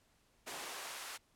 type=noise with high-pass filter sweep; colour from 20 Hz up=pink; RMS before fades=-45 dBFS; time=0.46-1.18 s; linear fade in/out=20 ms; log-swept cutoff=410 to 1100 Hz; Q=0.77; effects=pink hiss -72 dBFS RMS until 1.35 s + low-pass 12000 Hz 12 dB/octave